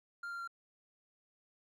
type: tone with pitch steps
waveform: triangle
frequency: 1396.9 / 1387.3 / 1377.7 Hz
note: F6 / F6 / F6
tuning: 0 / -12 / -24 cents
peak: -38 dBFS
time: 0.23-0.476 s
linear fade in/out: 5 ms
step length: 82 ms
effects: none